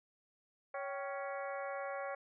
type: harmonic tone with a mistuned harmonic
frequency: 278.3 Hz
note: C#4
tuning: 7 cents sharp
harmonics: 2 / 3 / 4 / 5 / 6 / 7 / 8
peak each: -41 / -45 / -47 / -49 / -51 / -52 / -53 dBFS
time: 0.74-2.15 s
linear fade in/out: 5 ms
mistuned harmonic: 3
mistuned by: -120 cents
effects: none